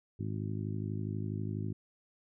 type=harmonic tone; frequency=52.2 Hz; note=G#1; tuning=10 cents sharp; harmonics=2 / 3 / 4 / 5 / 6 / 7; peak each=-36 / -40 / -42 / -44 / -46 / -47 dBFS; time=0.19-1.73 s; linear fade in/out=10 ms; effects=none